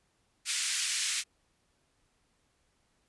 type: band-pass noise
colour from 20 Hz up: white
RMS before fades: -32 dBFS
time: 0.45-1.24 s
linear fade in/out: 50 ms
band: 1700 to 9000 Hz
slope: 24 dB/octave
effects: pink hiss -73 dBFS RMS until 3.08 s + resampled to 24000 Hz